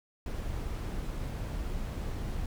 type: noise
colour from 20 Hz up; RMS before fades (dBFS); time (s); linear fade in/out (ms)
brown; -35; 0.26-2.46; 2
effects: none